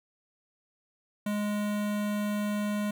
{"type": "tone with notch filter", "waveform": "square", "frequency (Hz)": 207.7, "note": "G#3", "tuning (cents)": 0, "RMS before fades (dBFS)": -30, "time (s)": [1.26, 2.91], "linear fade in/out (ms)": 5, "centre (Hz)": 5100, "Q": 1.9, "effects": []}